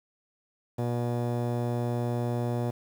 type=tone with low-pass filter; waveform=sawtooth; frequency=120 Hz; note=B2; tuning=49 cents flat; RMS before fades=-29 dBFS; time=0.78-2.71 s; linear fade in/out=10 ms; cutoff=680 Hz; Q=1.7; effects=8-bit